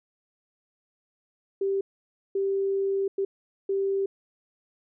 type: tone bursts at uneven times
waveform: sine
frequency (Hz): 391.5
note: G4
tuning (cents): -2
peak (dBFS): -23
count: 4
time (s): 1.61-1.81 / 2.35-3.08 / 3.18-3.25 / 3.69-4.06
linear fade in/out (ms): 5
effects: none